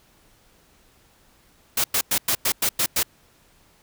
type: noise bursts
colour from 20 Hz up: white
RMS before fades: -21 dBFS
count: 8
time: 1.77-3.031 s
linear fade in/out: 5 ms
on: 71 ms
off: 99 ms
effects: pink hiss -58 dBFS RMS until 3.82 s